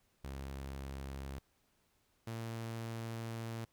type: tone pair in turn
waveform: sawtooth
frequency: 67.9 / 114.19 Hz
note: C#2 / A#2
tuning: -35 / -35 cents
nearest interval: major sixth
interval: 900 cents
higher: second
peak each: -38 / -36 dBFS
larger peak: second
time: 0.24-1.39 / 2.27-3.65 s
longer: second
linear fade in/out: 5 ms
effects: pink hiss -75 dBFS RMS until 3.72 s